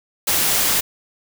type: noise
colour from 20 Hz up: white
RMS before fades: -18 dBFS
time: 0.27-0.81 s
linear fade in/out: 10 ms
effects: none